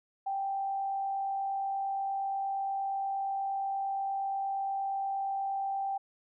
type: tone with frequency modulation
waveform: sine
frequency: 784 Hz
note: G5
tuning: in tune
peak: -30 dBFS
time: 0.26-5.98 s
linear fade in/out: 10 ms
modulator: 48.5 Hz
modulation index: 0.23
effects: none